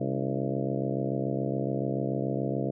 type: harmonic tone with a mistuned harmonic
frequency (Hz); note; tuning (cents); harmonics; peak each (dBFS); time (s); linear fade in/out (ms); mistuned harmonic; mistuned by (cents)
67; C2; +42; 2 / 3 / 4 / 5 / 6 / 7 / 8 / 9 / 10; -32 / -34 / -35 / -36 / -37 / -37 / -38 / -39 / -39; 0-2.71; 10; 4; +91
effects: none